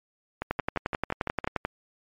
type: two click trains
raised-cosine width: 0.5 ms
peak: -11 / -15 dBFS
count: 14 / 7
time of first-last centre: 0.51-1.65 / 0.42-1.444 s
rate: 11.4 / 5.86 Hz
effects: MP3 64 kbps